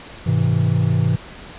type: chord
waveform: triangle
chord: Ab augmented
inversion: none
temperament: just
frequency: 103.83 / 129.78 / 162.23 Hz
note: Ab2 / C3 / E3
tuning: 0 / -14 / -27 cents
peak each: -17 dBFS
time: 0.26-1.16 s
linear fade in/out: 10 ms
effects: pink hiss -38 dBFS RMS until 1.58 s + resampled to 8000 Hz